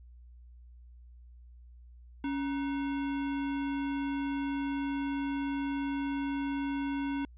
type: tone with sample-and-hold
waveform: sine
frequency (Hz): 278.9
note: C#4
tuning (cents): +11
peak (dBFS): -30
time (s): 2.24-7.25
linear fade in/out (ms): 2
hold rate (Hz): 1225
effects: added 60 Hz sine -50 dBFS peak until 7.37 s + resampled to 8000 Hz